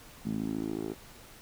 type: tone with band-pass filter sweep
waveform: 10% pulse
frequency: 54 Hz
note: A1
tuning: 32 cents flat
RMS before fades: -34 dBFS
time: 0.25-0.94 s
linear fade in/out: 10 ms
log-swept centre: 210 to 410 Hz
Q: 3.1
effects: pink hiss -52 dBFS RMS until 1.41 s